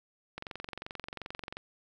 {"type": "click train", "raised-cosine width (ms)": 0.3, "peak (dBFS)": -23, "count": 28, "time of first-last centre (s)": [0.38, 1.569], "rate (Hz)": 22.7, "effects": ["10-bit"]}